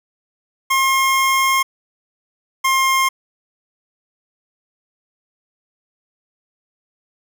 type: tone pair in turn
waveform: 25% pulse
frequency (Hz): 1070 / 1063.8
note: C6 / C6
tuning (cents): +38 / +28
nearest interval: unison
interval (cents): 10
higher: first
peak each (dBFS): -10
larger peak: neither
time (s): 0.7-1.63 / 2.64-3.09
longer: first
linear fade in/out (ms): 10
effects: none